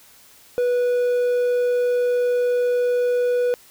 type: tone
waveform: triangle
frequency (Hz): 490.3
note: B4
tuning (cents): -13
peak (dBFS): -15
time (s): 0.58-3.54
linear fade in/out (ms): 0
effects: white hiss -50 dBFS RMS until 3.7 s